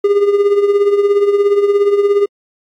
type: tone with tremolo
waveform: triangle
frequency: 405.4 Hz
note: G#4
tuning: 42 cents flat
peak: -4 dBFS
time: 0.04-2.26 s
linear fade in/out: 5 ms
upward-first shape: triangle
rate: 17 Hz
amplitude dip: 70%
effects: AAC 64 kbps